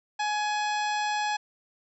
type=harmonic tone; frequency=840 Hz; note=G#5; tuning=19 cents sharp; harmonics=1 / 2 / 3 / 4 / 5 / 6 / 7 / 9; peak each=-27 / -33 / -37 / -39 / -41 / -43 / -44 / -46 dBFS; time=0.19-1.37 s; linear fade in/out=10 ms; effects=none